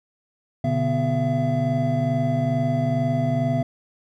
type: tone cluster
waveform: triangle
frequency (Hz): 122.8 / 145.1 / 247.9 / 673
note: B2 / D3 / B3 / E5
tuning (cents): -9 / -21 / +7 / +36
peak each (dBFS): -23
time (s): 0.64-3.63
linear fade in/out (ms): 5
effects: none